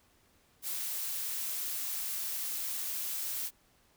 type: noise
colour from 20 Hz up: blue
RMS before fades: -36 dBFS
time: 0.62-3.51 s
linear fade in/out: 50 ms
effects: pink hiss -67 dBFS RMS until 3.96 s